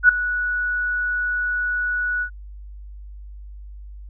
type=tone with ADSR envelope; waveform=sine; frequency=1471 Hz; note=F#6; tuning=11 cents flat; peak=-5 dBFS; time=0.03-2.3 s; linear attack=60 ms; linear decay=5 ms; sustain=-15 dB; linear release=83 ms; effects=added 50 Hz sine -35 dBFS peak until 4.09 s

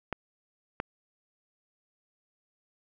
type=clicks; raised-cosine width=0.5 ms; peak=-16 / -15 dBFS; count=2; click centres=0.127 / 0.801 s; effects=none

